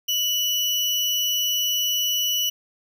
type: tone with sample-and-hold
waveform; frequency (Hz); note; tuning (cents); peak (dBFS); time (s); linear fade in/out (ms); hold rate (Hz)
sine; 2960; F#7; 0; -20; 0.08-2.5; 10; 8820
effects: none